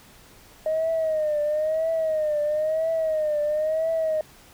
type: tone with vibrato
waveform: sine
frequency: 622.3 Hz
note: D#5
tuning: in tune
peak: -20 dBFS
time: 0.66-4.21 s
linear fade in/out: 2 ms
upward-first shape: triangle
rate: 1 Hz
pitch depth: 93 cents each way
effects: tanh soft clip ceiling -17 dBFS + pink hiss -51 dBFS RMS until 4.53 s